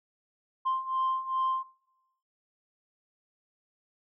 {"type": "beating tone pair", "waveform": "sine", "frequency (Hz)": [1046.5, 1049], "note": ["C6", "C6"], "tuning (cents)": [0, 4], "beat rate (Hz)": 2.5, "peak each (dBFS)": [-31, -27], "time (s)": [0.65, 1.64], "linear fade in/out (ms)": 20, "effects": ["noise-tail reverb RT60 0.9 s tail -21 dB re dry", "tanh soft clip ceiling -22 dBFS"]}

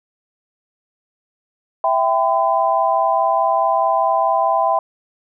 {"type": "chord", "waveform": "sine", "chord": "E minor", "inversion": "none", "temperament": "equal with one note detuned", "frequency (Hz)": [659.3, 784, 1012.6], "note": ["E5", "G5", "B5"], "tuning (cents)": [0, 0, 43], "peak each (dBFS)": -18, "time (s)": [1.84, 4.79], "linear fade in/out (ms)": 2, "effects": []}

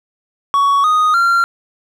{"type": "tone with pitch steps", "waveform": "triangle", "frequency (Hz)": [1120, 1242.7, 1378.9], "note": ["C#6", "D#6", "F6"], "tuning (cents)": [18, -3, -22], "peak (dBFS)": -8, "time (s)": [0.54, 1.44], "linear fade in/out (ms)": 0, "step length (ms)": 300, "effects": []}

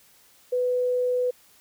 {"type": "tone", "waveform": "sine", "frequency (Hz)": 497.5, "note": "B4", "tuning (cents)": 13, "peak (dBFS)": -21, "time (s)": [0.52, 1.31], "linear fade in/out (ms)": 10, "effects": ["white hiss -57 dBFS RMS until 1.6 s"]}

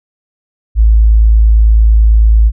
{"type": "tone", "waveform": "sine", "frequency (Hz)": 54.5, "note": "A1", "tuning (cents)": -16, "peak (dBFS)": -3, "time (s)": [0.75, 2.52], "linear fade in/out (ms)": 50, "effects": []}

